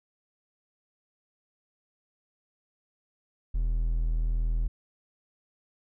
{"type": "tone", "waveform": "triangle", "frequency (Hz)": 40.69, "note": "E1", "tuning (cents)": -22, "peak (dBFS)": -22, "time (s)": [3.54, 4.68], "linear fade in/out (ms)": 10, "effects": []}